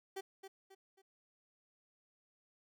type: tone with echo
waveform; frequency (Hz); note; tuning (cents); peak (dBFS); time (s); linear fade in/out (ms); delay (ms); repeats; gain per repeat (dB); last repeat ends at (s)
30% pulse; 386.5; G4; -24; -38; 0.16-0.21; 10; 270; 3; -8; 1.02
effects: none